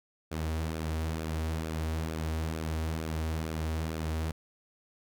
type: tone with flanger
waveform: sawtooth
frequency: 79.7 Hz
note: D#2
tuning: 42 cents sharp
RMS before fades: -33 dBFS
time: 0.31-4.32 s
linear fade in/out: 10 ms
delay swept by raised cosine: 0.98 to 5.98 ms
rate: 2.2 Hz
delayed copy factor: -0.5
effects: none